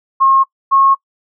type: tone pair in turn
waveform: sine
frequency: 1077 / 1087.6 Hz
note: C6 / C#6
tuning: +50 / -33 cents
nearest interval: unison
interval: 17 cents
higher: second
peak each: -7 dBFS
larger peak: neither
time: 0.2-0.44 / 0.71-0.95 s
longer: neither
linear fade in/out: 20 ms
effects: noise-tail reverb RT60 0.1 s tail -21 dB re dry